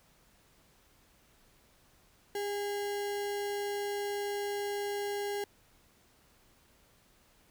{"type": "tone with sample-and-hold", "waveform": "sine", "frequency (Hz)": 405.9, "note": "G#4", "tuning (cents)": -40, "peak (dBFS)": -32, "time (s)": [2.35, 5.44], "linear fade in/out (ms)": 2, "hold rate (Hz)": 1225, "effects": ["pink hiss -65 dBFS RMS until 7.5 s"]}